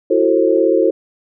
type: chord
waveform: sine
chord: F# half-diminished seventh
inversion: third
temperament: just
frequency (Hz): 333 / 370 / 444 / 532.8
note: E4 / F#4 / A4 / C5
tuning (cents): +18 / 0 / +16 / +31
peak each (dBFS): -16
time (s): 0.1-0.91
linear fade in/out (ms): 10
effects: none